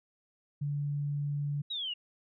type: tone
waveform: sine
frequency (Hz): 144.5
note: D3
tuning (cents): -28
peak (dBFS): -30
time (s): 0.61-1.62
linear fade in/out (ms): 10
type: exponential sweep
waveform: sine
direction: down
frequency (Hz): 3916 to 2794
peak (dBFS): -33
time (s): 1.7-1.94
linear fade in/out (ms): 10
effects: none